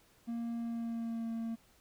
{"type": "tone with pitch glide", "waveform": "triangle", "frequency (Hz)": [233.1, 227.8], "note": ["A#3", "A#3"], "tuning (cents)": [0, -40], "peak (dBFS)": -33, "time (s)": [0.27, 1.56], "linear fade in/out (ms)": 20, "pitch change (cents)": -40, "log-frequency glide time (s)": [0.58, 1.32], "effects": ["pink hiss -66 dBFS RMS until 1.8 s"]}